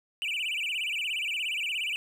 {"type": "tone with vibrato", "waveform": "triangle", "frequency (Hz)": 2642, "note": "E7", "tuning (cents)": 3, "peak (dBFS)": -27, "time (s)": [0.22, 1.96], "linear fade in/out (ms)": 0, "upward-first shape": "sine", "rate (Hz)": 17, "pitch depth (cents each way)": 240, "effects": []}